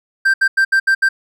triangle tone bursts at uneven times, 1571 Hz, G6, 3 cents sharp, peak -8 dBFS, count 6, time 0.25-0.34 / 0.41-0.48 / 0.57-0.65 / 0.72-0.8 / 0.87-0.95 / 1.02-1.09 s, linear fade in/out 10 ms, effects none

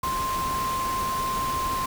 sine tone in noise, 1049 Hz, C6, 4 cents sharp, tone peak -25 dBFS, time 0.03-1.86 s, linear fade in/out 5 ms, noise pink, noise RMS -33 dBFS, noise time 0.03-1.86 s, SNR +5 dB, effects none

